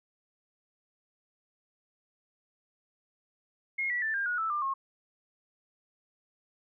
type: tone with pitch steps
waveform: sine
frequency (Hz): 2151 / 1949.8 / 1767.5 / 1602.1 / 1452.3 / 1316.5 / 1193.3 / 1081.7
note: C7 / B6 / A6 / G6 / F#6 / E6 / D6 / C#6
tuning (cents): +47 / -23 / +7 / +37 / -33 / -3 / +27 / -43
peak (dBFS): -28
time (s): 3.78-4.74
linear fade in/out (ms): 10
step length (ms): 120
effects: none